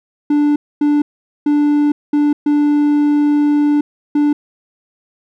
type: tone bursts at uneven times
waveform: triangle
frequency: 293.7 Hz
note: D4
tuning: in tune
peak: -8 dBFS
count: 6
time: 0.3-0.56 / 0.81-1.02 / 1.46-1.92 / 2.13-2.33 / 2.46-3.81 / 4.15-4.33 s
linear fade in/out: 5 ms
effects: none